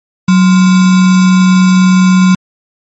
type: tone with sample-and-hold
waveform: sine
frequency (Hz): 185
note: F#3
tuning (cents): 0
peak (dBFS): -3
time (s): 0.28-2.35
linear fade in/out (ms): 5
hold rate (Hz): 1225
effects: MP3 32 kbps